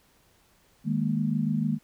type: chord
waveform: sine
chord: D# suspended fourth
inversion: none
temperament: equal with one note detuned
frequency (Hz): 155.56 / 206.3 / 233.1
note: D#3 / G#3 / A#3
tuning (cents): 0 / -11 / 0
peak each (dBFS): -28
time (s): 0.84-1.79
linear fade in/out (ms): 50
effects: pink hiss -63 dBFS RMS until 1.83 s